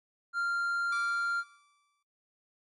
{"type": "tone", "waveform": "triangle", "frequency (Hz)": 1391, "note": "F6", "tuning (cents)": -7, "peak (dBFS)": -26, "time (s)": [0.33, 1.44], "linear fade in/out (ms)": 50}
{"type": "tone with exponential decay", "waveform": "sawtooth", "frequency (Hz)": 1163, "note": "D6", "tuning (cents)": -17, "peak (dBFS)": -34, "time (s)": [0.92, 2.03], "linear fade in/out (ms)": 5, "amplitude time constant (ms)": 240}
{"effects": ["noise-tail reverb RT60 0.5 s tail -20 dB re dry", "MP3 48 kbps"]}